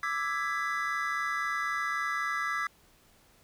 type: chord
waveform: triangle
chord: E dominant seventh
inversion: third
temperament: equal with one note detuned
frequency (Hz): 1174.7 / 1318.5 / 1661.2 / 1989.3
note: D6 / E6 / G#6 / B6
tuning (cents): 0 / 0 / 0 / +12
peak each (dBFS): -33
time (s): 0.03-2.67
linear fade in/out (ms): 2
effects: pink hiss -62 dBFS RMS until 3.43 s